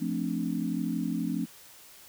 sine chord, D minor seventh, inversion first, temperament equal, 174.61 / 220 / 261.6 / 293.7 Hz, F3 / A3 / C4 / D4, 0 / 0 / 0 / 0 cents, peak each -33 / -33 / -33 / -34 dBFS, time 0-1.46 s, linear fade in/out 20 ms, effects white hiss -52 dBFS RMS until 2.08 s

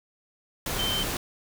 sine tone in noise, 3100 Hz, G7, 20 cents flat, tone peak -27 dBFS, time 0.79-1.03 s, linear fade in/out 2 ms, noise pink, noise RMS -30 dBFS, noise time 0.66-1.17 s, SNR 0 dB, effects none

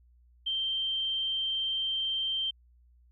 sine tone, 3139 Hz, G7, 2 cents sharp, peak -28 dBFS, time 0.46-2.51 s, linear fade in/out 10 ms, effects added 60 Hz sine -58 dBFS peak until 3.11 s

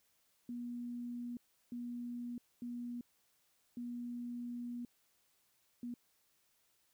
sine tone bursts at uneven times, 241.1 Hz, B3, 41 cents flat, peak -40 dBFS, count 5, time 0.49-1.37 / 1.72-2.38 / 2.62-3.01 / 3.77-4.85 / 5.83-5.94 s, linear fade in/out 2 ms, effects white hiss -75 dBFS RMS until 6.93 s

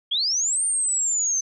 sine linear two-way sweep, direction up then down, 3163 to 8950 to 6130 Hz, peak -20 dBFS, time 0.11-1.41 s, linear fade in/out 10 ms, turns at 0.64 s, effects none

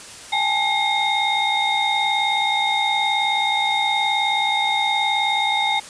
sine tone cluster, 809 / 868 / 2137 / 3694 Hz, G#5 / A5 / C7 / A#7, -46 / -24 / +36 / -16 cents, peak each -23 dBFS, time 0.32-5.8 s, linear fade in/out 10 ms, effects white hiss -38 dBFS RMS until 5.89 s + resampled to 22050 Hz

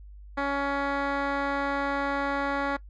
10% pulse tone with low-pass filter, 280 Hz, C#4, 18 cents sharp, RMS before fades -28 dBFS, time 0.37-2.77 s, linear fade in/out 10 ms, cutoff 2200 Hz, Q 0.94, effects noise-tail reverb RT60 0.1 s tail -20 dB re dry + added 50 Hz sine -43 dBFS peak until 2.89 s

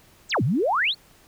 sine exponential two-way sweep, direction down then up, 8740 to 104.5 to 4599 Hz, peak -19 dBFS, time 0.29-0.95 s, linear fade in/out 50 ms, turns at 0.43 s, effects pink hiss -55 dBFS RMS until 1.27 s

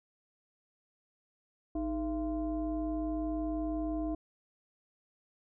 sine tone with frequency modulation, 311.1 Hz, D#4, in tune, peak -31 dBFS, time 1.75-4.15 s, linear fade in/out 5 ms, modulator 364 Hz, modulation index 0.83, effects none

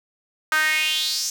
sawtooth tone with high-pass filter sweep, 310.1 Hz, D#4, 6 cents flat, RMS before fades -22 dBFS, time 0.52-1.3 s, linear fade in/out 2 ms, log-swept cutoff 1400 to 6200 Hz, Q 4.7, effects none

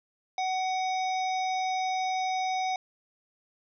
harmonic tone with a mistuned harmonic, 749 Hz, F#5, 21 cents sharp, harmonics 1 / 3 / 5 / 7 / 8, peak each -27 / -37 / -41 / -44 / -45 dBFS, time 0.38-2.76 s, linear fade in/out 2 ms, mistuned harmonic 7, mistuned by -49 cents, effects none

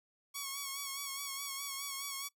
5% pulse tone with vibrato, 1110 Hz, C#6, 2 cents sharp, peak -27 dBFS, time 0.34-2.29 s, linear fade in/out 20 ms, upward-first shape sine, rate 4.8 Hz, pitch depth 41 cents each way, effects noise-tail reverb RT60 0.1 s tail -21 dB re dry

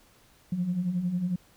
sine beating tone pair, 170 / 181 Hz, F3 / F#3, -46 / -38 cents, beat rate 11 Hz, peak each -33 / -26 dBFS, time 0.52-1.36 s, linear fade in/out 5 ms, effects tanh soft clip ceiling -19 dBFS + pink hiss -60 dBFS RMS until 1.56 s

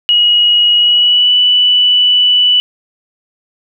sine tone with pitch glide, 2900 to 2969 Hz, F#7 to F#7, -35 to +5 cents, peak -6 dBFS, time 0.09-2.6 s, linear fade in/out 0 ms, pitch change +40 cents, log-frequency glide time 0.77-1.33 s, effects none

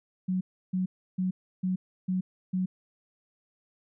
sine tone bursts, 185 Hz, F#3, in tune, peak -25 dBFS, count 6, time 0.28-2.66 s, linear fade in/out 10 ms, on 130 ms, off 320 ms, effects none

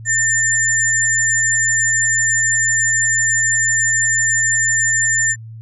sine tone pair together, 1800 / 7194 Hz, A6 / A8, +39 / +37 cents, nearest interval 2 octaves, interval 2398 cents, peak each -16 dBFS, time 0.05-5.36 s, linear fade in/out 50 ms, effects added 112 Hz sine -31 dBFS peak until 5.61 s

